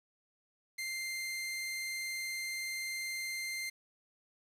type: tone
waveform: sawtooth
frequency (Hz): 2093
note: C7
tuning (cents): 0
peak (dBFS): -33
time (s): 0.78-3.7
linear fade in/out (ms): 10
effects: resampled to 32000 Hz + 10-bit